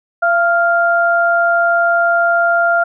sine tone pair together, 682.5 / 1396.9 Hz, F5 / F6, -40 / 0 cents, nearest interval octave, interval 1240 cents, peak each -13 / -13 dBFS, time 0.22-2.84 s, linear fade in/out 10 ms, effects none

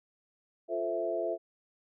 sine chord, F major seventh, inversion none, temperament equal, 349.2 / 440 / 523.3 / 659.3 Hz, F4 / A4 / C5 / E5, 0 / 0 / 0 / 0 cents, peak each -36 / -37 / -38 / -32 dBFS, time 0.68-1.38 s, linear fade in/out 50 ms, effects none

